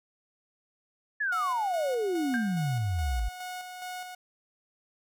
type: exponential sweep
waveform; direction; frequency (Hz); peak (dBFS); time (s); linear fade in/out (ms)
sine; down; 1760 to 49; -26; 1.2-3.29; 10
type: tone with tremolo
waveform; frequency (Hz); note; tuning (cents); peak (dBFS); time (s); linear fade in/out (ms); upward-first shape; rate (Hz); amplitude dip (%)
sawtooth; 730; F#5; -24; -32; 1.32-4.15; 5; square; 2.4; 40
type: tone with exponential decay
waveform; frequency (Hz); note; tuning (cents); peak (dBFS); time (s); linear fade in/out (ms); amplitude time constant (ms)
sine; 1583; G6; +17; -27; 2.34-2.72; 0; 82
effects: none